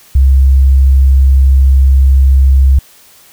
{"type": "tone", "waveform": "sine", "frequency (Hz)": 66.9, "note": "C2", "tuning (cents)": 39, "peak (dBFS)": -3, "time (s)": [0.15, 2.79], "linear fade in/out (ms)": 5, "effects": ["white hiss -42 dBFS RMS until 3.32 s"]}